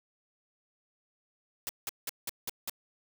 white noise bursts, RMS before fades -35 dBFS, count 6, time 1.67-2.696 s, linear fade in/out 0 ms, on 21 ms, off 180 ms, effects none

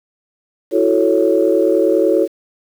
sine chord, F# minor seventh, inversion third, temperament equal, 329.6 / 370 / 440 / 554.4 Hz, E4 / F#4 / A4 / C#5, 0 / 0 / 0 / 0 cents, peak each -16 dBFS, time 0.71-2.28 s, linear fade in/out 50 ms, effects tanh soft clip ceiling 0 dBFS + 7-bit

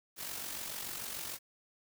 white noise with amplitude modulation, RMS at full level -39 dBFS, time 0.16-1.39 s, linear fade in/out 50 ms, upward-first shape sine, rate 46.8 Hz, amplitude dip 50%, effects none

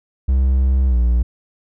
triangle tone with pitch glide, 65.5 to 59.72 Hz, C2 to A#1, +2 to +43 cents, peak -10 dBFS, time 0.28-1.23 s, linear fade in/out 10 ms, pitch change -159 cents, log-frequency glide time 0.88-0.96 s, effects none

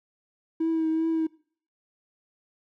triangle tone with vibrato, 322.3 Hz, E4, 39 cents flat, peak -19 dBFS, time 0.6-1.27 s, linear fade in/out 10 ms, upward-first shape triangle, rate 2.6 Hz, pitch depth 27 cents each way, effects noise-tail reverb RT60 0.5 s tail -24 dB re dry + tanh soft clip ceiling -19 dBFS

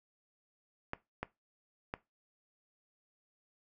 clicks, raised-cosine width 0.5 ms, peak -21 dBFS, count 3, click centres 0.934 / 1.23 / 1.939 s, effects noise-tail reverb RT60 0.2 s tail -18 dB re dry

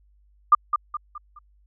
sine tone with echo, 1200 Hz, D6, 37 cents sharp, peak -9 dBFS, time 0.52-0.55 s, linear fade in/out 5 ms, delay 210 ms, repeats 4, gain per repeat -8 dB, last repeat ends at 1.39 s, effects added 50 Hz sine -56 dBFS peak until 1.66 s

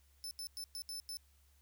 sawtooth tone bursts at uneven times, 5274 Hz, E8, in tune, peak -39 dBFS, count 6, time 0.24-0.31 / 0.39-0.47 / 0.57-0.64 / 0.75-0.82 / 0.89-1 / 1.09-1.17 s, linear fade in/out 0 ms, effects added 69 Hz sine -66 dBFS peak until 1.61 s + white hiss -73 dBFS RMS until 1.61 s

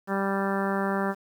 harmonic tone, 196 Hz, G3, in tune, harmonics 1 / 2 / 3 / 4 / 5 / 6 / 7 / 8 / 9, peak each -28 / -31 / -33 / -34 / -35 / -36 / -36 / -37 / -38 dBFS, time 0.07-1.15 s, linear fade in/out 50 ms, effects 9-bit

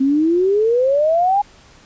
sine exponential sweep, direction up, 261.6 to 830.6 Hz, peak -12 dBFS, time 0-1.42 s, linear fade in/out 10 ms, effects pink hiss -47 dBFS RMS until 1.85 s + resampled to 16000 Hz

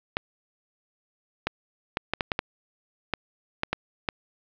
clicks, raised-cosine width 0.3 ms, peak -8 dBFS, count 11, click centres 0.169 / 1.47 / 1.971 / 2.136 / 2.208 / 2.318 / 2.391 / 3.137 / 3.634 / 3.73 / 4.088 s, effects low-pass 4000 Hz 12 dB/octave + 8-bit

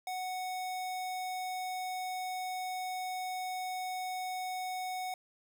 square tone, 740 Hz, F#5, in tune, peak -36 dBFS, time 0.07-5.14 s, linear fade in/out 2 ms, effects none

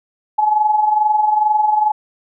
sine tone with amplitude modulation, 851 Hz, G#5, 42 cents sharp, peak -9 dBFS, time 0.38-1.92 s, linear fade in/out 10 ms, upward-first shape sine, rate 22.3 Hz, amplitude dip 60%, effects none

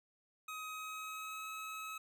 25% pulse tone with pitch glide, 1262 to 1284.8 Hz, D#6 to E6, +24 to -45 cents, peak -39 dBFS, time 0.48-1.98 s, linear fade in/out 5 ms, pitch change +31 cents, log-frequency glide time 0.67-1.49 s, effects none

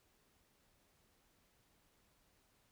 silence, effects pink hiss -74 dBFS RMS until 2.71 s

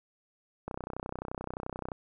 click train, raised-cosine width 1 ms, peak -22 dBFS, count 40, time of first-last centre 0.68-1.918 s, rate 31.5 Hz, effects none

